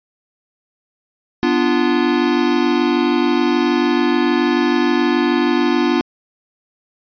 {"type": "chord", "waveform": "square", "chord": "B diminished", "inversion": "none", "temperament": "equal with one note detuned", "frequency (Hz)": [246.9, 293.7, 345.6], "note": ["B3", "D4", "F4"], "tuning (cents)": [0, 0, -18], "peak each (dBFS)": [-19, -19, -18], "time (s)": [1.43, 6.01], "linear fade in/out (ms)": 0, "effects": ["resampled to 11025 Hz"]}